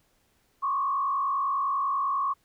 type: tone with frequency modulation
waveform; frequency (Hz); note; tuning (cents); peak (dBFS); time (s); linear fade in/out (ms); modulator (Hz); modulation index
sine; 1108.7; C#6; 0; -24; 0.62-2.34; 20; 50.1; 0.97
effects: pink hiss -68 dBFS RMS until 2.44 s